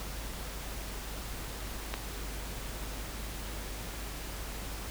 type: click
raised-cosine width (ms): 0.3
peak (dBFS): -17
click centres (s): 1.94
effects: added 50 Hz sine -40 dBFS peak until 4.9 s + pink hiss -42 dBFS RMS until 4.9 s